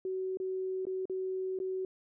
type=tone with dropouts; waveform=sine; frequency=375.7 Hz; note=F#4; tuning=26 cents sharp; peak=-32 dBFS; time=0.05-1.85 s; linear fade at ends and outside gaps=2 ms; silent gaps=0.372-0.4 / 0.853-0.868 / 1.055-1.097 / 1.589-1.6 s; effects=none